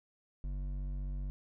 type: tone with hard clipping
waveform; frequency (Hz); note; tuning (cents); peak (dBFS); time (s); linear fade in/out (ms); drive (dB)
sine; 47.8; G1; -43; -37; 0.44-1.3; 0; 9
effects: none